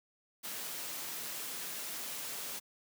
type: noise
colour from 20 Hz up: white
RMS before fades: -41 dBFS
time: 0.43-2.6 s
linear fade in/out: 20 ms
effects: high-pass 150 Hz 12 dB/octave